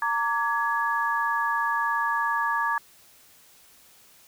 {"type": "tone cluster", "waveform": "sine", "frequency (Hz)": [921, 1158, 1679], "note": ["A#5", "D6", "G#6"], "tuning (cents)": [-21, -25, 18], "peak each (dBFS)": -27, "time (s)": [0.02, 2.78], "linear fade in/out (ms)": 2, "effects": ["white hiss -55 dBFS RMS until 4.27 s"]}